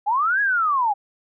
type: linear two-way sweep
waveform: sine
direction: up then down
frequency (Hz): 784 to 1684 to 784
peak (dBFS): -17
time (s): 0.06-0.94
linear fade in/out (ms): 20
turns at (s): 0.41
effects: none